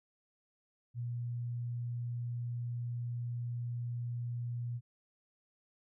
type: tone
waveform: sine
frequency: 120 Hz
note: B2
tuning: 49 cents flat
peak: -35 dBFS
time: 0.94-4.81 s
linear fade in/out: 50 ms
effects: none